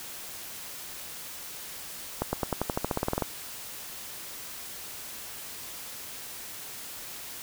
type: accelerating click train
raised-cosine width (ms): 1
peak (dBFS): -12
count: 15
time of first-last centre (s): 2.22-3.223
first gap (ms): 110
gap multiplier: 0.93
effects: white hiss -41 dBFS RMS until 7.42 s